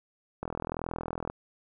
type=click train; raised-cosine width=1 ms; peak=-19 dBFS; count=37; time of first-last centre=0.43-1.3 s; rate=41.4 Hz; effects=none